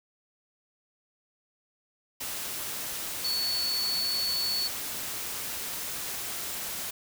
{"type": "tone in noise", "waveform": "sine", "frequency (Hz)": 4435, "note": "C#8", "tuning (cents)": 0, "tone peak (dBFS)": -27, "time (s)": [3.24, 4.68], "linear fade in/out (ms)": 10, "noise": "white", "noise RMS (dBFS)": -35, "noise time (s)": [2.2, 6.91], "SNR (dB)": 5, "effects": []}